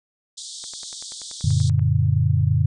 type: band-pass noise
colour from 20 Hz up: pink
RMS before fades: -36 dBFS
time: 0.37-1.7 s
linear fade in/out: 10 ms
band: 3400 to 9000 Hz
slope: 96 dB/octave
type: click train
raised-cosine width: 0.5 ms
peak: -29 dBFS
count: 13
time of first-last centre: 0.64-1.794 s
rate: 10.4 Hz
type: chord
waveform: sine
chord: Gb augmented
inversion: none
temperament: just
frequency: 92.5 / 115.62 / 144.53 Hz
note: Gb2 / Bb2 / D3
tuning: 0 / -14 / -27 cents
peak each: -20 dBFS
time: 1.44-2.66 s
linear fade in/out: 5 ms
effects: none